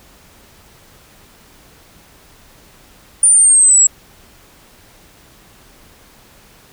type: linear sweep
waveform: sine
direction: down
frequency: 9330 to 7600 Hz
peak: -6 dBFS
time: 3.23-3.87 s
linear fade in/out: 2 ms
effects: pink hiss -46 dBFS RMS until 6.72 s